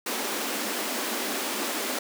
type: high-pass noise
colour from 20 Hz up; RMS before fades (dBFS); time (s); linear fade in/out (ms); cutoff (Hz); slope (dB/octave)
pink; -30; 0.06-1.99; 5; 210; 96
effects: none